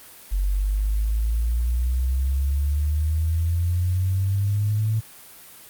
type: exponential sweep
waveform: sine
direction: up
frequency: 46.25 to 111.2 Hz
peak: -19 dBFS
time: 0.31-5.01 s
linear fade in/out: 20 ms
effects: white hiss -45 dBFS RMS until 5.69 s + Opus 32 kbps